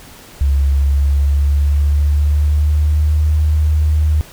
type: tone with pitch glide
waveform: sine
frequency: 69.3 to 76.45 Hz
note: C#2 to D#2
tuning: 0 to -30 cents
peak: -10 dBFS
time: 0.41-4.21 s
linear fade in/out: 0 ms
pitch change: +170 cents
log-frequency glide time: 0.75-3.27 s
effects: pink hiss -39 dBFS RMS until 4.32 s